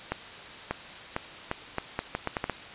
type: accelerating click train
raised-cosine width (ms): 0.5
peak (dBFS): -13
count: 11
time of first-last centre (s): 0.12-2.497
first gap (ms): 590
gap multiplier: 0.77
effects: white hiss -43 dBFS RMS until 2.74 s + resampled to 8000 Hz